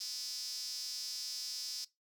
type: tone with high-pass filter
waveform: sawtooth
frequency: 250.2 Hz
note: B3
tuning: 23 cents sharp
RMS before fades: -41 dBFS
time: 0-1.85 s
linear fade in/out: 10 ms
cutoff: 5100 Hz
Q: 7.5
effects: noise-tail reverb RT60 0.2 s tail -21 dB re dry